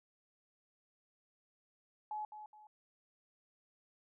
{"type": "tone with echo", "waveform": "sine", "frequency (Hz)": 850, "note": "G#5", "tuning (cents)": 40, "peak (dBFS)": -38, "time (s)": [2.11, 2.25], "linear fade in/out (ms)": 2, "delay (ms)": 210, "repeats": 2, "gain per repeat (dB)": -9, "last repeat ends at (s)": 2.67, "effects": []}